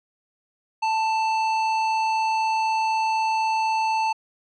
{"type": "tone with hard clipping", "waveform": "sine", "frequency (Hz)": 884, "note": "A5", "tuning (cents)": 8, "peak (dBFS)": -22, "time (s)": [0.82, 4.13], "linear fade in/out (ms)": 10, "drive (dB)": 15, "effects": ["low-pass 5000 Hz 12 dB/octave"]}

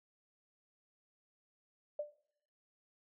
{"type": "tone with exponential decay", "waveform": "sine", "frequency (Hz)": 592, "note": "D5", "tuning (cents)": 14, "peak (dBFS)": -32, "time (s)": [1.99, 2.13], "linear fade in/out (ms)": 5, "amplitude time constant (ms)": 30, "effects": ["noise-tail reverb RT60 0.6 s tail -17 dB re dry"]}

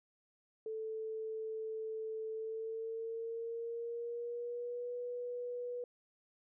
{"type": "tone with pitch glide", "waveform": "sine", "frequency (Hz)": [440, 488.2], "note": ["A4", "B4"], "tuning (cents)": [0, -20], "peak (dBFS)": -38, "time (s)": [0.66, 5.84], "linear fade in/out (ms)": 2, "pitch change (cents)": 180, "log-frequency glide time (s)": [2.31, 4.94], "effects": []}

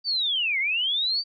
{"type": "linear two-way sweep", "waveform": "sine", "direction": "down then up", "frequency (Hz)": [4675, 2043, 4675], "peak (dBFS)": -22, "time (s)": [0.04, 1.24], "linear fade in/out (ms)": 50, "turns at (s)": 0.59, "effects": []}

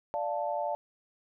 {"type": "chord", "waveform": "sine", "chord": "D minor", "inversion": "none", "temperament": "equal", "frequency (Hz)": [587.3, 698.5, 880], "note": ["D5", "F5", "A5"], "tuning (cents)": [0, 0, 0], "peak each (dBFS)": [-33, -34, -34], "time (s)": [0.14, 0.75], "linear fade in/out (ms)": 0, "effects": []}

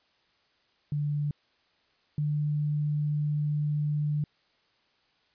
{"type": "tone pair in turn", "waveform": "sine", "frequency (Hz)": [146.83, 148.71], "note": ["D3", "D3"], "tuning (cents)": [0, 22], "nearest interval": "unison", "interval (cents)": 22, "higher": "second", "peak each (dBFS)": [-26, -25], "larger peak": "second", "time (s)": [[0.92, 1.31], [2.18, 4.24]], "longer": "second", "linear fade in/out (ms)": 2, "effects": ["white hiss -68 dBFS RMS until 5.34 s", "resampled to 11025 Hz"]}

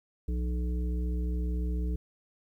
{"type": "harmonic tone with a mistuned harmonic", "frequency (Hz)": 61.74, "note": "B1", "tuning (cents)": 0, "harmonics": [1, 3, 5, 7], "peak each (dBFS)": [-28, -38, -42, -45], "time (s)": [0.28, 1.96], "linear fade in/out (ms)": 5, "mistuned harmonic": 3, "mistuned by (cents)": -90, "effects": ["11-bit"]}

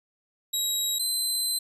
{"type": "tone pair in turn", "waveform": "20% pulse", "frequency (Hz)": [3841, 4069], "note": ["B7", "C8"], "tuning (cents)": [-49, -49], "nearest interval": "minor second", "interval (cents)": 100, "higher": "second", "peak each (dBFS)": -19, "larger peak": "neither", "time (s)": [[0.53, 0.99], [0.99, 1.59]], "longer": "second", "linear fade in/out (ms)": 10, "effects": ["resampled to 32000 Hz"]}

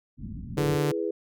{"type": "low-pass noise", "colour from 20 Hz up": "white", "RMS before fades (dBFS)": -37, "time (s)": [0.17, 0.81], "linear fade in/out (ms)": 50, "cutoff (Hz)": 240, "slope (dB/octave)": 48}
{"type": "tone", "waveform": "sawtooth", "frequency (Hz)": 146.83, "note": "D3", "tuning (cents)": 0, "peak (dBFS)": -21, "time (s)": [0.57, 0.92], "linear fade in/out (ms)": 10}
{"type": "chord", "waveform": "sine", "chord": "E major", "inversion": "none", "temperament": "equal with one note detuned", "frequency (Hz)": [332.5, 415.3, 493.9], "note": ["E4", "G#4", "B4"], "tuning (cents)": [15, 0, 0], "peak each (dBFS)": [-31, -29, -32], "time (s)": [0.57, 1.11], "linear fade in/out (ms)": 5}
{"effects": []}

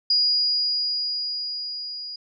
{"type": "tone with level ramp", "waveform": "sine", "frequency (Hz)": 4884, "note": "D#8", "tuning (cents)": -33, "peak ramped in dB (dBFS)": [-16, -32], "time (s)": [0.1, 2.16], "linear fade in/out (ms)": 5, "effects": []}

